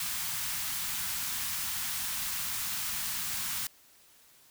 white band-stop noise, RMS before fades -34 dBFS, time 0-3.67 s, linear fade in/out 2 ms, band 220 to 880 Hz, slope 24 dB/octave, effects white hiss -60 dBFS RMS until 4.5 s

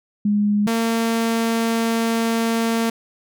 sine / sawtooth tone pair in turn, 206.7 / 228.2 Hz, G#3 / A#3, -8 / -37 cents, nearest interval major second, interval 171 cents, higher second, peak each -15 / -14 dBFS, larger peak second, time 0.25-0.67 / 0.67-2.9 s, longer second, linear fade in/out 5 ms, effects none

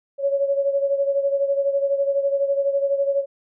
sine beating tone pair, 554.4 / 566.4 Hz, C#5 / C#5, 0 / +37 cents, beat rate 12 Hz, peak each -19 / -25 dBFS, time 0.18-3.26 s, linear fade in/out 50 ms, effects none

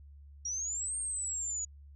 sine exponential two-way sweep, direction up then down, 5640 to 8700 to 6790 Hz, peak -33 dBFS, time 0.45-1.65 s, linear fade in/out 5 ms, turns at 0.97 s, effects added 71 Hz sine -50 dBFS peak until 1.95 s

